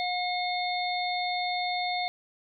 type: harmonic tone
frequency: 720 Hz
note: F#5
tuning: 47 cents flat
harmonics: 1 / 3 / 5 / 6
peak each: -29 / -34 / -36 / -37 dBFS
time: 0-2.08 s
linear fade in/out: 0 ms
effects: none